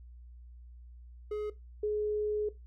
triangle / sine tone pair in turn, 421.5 / 421.5 Hz, G#4 / G#4, +26 / +26 cents, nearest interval unison, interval 0 cents, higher neither, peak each -30 / -28 dBFS, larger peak second, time 1.31-1.5 / 1.83-2.49 s, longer second, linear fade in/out 5 ms, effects noise-tail reverb RT60 0.2 s tail -17 dB re dry + added 60 Hz sine -48 dBFS peak until 2.66 s

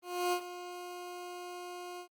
20% pulse tone with ADSR envelope, 356.2 Hz, F4, 34 cents sharp, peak -23 dBFS, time 0.02-2.08 s, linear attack 300 ms, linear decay 81 ms, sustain -14 dB, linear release 82 ms, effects Opus 24 kbps

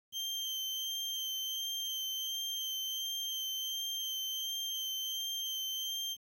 35% pulse tone with vibrato, 3138 Hz, G7, 1 cent sharp, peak -33 dBFS, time 0.12-6.17 s, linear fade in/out 50 ms, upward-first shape sine, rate 1.4 Hz, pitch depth 18 cents each way, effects 10-bit

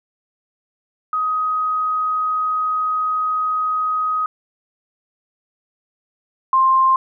sine tone pair in turn, 1257 / 1053.2 Hz, D#6 / C6, +17 / +11 cents, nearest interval minor third, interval 306 cents, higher first, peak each -17 / -11 dBFS, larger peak second, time 1.13-4.26 / 6.53-6.96 s, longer first, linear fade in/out 2 ms, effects none

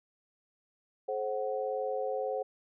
sine tone cluster, 428.4 / 530 / 745 Hz, A4 / C5 / F#5, -46 / +22 / +12 cents, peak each -36 / -33 / -37 dBFS, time 1.08-2.43 s, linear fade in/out 10 ms, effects none

